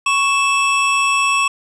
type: tone pair together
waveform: square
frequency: 1106.6 / 2632 Hz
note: C#6 / E7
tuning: -3 / -3 cents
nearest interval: octave + minor third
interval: 1500 cents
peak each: -17 dBFS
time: 0.06-1.48 s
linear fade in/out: 5 ms
effects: resampled to 22050 Hz + 7-bit